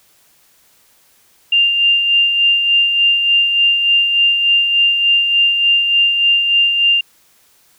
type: tone with tremolo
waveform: sine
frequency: 2794 Hz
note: F7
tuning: in tune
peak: -8 dBFS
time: 1.52-7.01 s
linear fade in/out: 5 ms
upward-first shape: sine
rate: 3.4 Hz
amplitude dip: 45%
effects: white hiss -53 dBFS RMS until 7.78 s